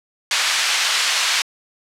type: band-pass noise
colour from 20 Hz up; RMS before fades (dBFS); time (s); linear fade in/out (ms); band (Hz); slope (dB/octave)
white; -19; 0.31-1.42; 2; 1200 to 4800; 12
effects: low-pass 11000 Hz 12 dB/octave